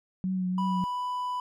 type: tone with vibrato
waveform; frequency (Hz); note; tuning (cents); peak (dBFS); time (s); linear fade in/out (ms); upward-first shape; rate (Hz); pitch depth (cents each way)
sine; 185; F#3; 0; -26; 0.24-0.84; 0; triangle; 3.1; 31
type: tone with pitch glide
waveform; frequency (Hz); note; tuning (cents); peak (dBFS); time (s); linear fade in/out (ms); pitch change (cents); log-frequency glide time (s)
triangle; 985 to 993; B5 to B5; -5 to +9; -27; 0.58-1.4; 2; +14; 0.77-1.06
effects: none